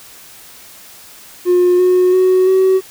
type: tone with pitch steps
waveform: triangle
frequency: 357.7 / 364.4 / 371.2 / 378.1 Hz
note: F4 / F#4 / F#4 / F#4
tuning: +41 / -26 / +6 / +38 cents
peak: -5 dBFS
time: 1.45-2.81 s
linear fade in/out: 50 ms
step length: 340 ms
effects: tanh soft clip ceiling -4 dBFS + white hiss -39 dBFS RMS until 2.9 s